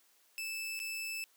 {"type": "tone with dropouts", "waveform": "sawtooth", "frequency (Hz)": 2630, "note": "E7", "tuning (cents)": -5, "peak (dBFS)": -34, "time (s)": [0.38, 1.24], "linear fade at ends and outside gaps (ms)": 0, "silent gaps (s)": [0.792, 0.8], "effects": ["white hiss -68 dBFS RMS until 1.36 s", "high-pass 300 Hz 12 dB/octave"]}